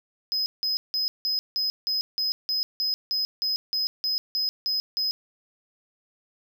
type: tone bursts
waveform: triangle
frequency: 5060 Hz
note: D#8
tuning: 28 cents sharp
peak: -22 dBFS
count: 16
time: 0.32-5.11 s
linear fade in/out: 0 ms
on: 140 ms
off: 170 ms
effects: none